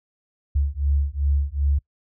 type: beating tone pair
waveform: sine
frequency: 69.6 / 72.2 Hz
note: C#2 / D2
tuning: +8 / -29 cents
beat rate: 2.6 Hz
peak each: -22 dBFS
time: 0.55-1.79 s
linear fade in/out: 10 ms
effects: noise-tail reverb RT60 0.1 s tail -25 dB re dry